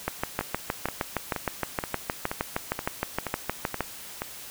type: two click trains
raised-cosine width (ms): 0.5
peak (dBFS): -10 / -14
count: 25 / 9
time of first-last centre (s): 0.08-3.807 / 0.41-4.22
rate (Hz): 6.44 / 2.1
effects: white hiss -42 dBFS RMS until 4.5 s